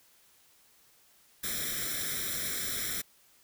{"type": "noise with comb filter", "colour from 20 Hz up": "white", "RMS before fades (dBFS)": -34, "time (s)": [1.43, 3.02], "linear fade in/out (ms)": 10, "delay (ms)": 0.54, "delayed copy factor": 0.9, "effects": ["white hiss -63 dBFS RMS until 3.43 s"]}